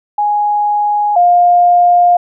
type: tone pair in turn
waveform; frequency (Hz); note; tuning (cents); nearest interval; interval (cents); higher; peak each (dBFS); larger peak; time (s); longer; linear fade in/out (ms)
sine; 830.6 / 705.5; G#5 / F5; 0 / +17; minor third; 283; first; -10 / -5; second; 0.18-1.16 / 1.16-2.17; second; 5
effects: none